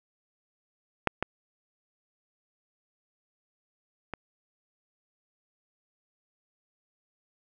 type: clicks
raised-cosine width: 0.5 ms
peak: -7 / -12 / -19 dBFS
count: 3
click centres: 1.073 / 1.226 / 4.137 s
effects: none